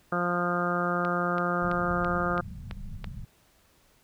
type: harmonic tone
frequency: 175.7 Hz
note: F3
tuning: 11 cents sharp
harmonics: 1 / 2 / 3 / 4 / 5 / 6 / 7 / 8 / 9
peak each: -31 / -34 / -33 / -34 / -41 / -41 / -30 / -33 / -40 dBFS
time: 0.12-2.41 s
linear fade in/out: 5 ms
type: click train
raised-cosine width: 0.3 ms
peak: -22 dBFS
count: 7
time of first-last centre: 1.05-3.043 s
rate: 3.01 Hz
type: low-pass noise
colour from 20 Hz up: pink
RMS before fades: -39 dBFS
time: 1.62-3.25 s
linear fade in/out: 2 ms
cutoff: 220 Hz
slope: 96 dB/octave
effects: pink hiss -63 dBFS RMS until 4.03 s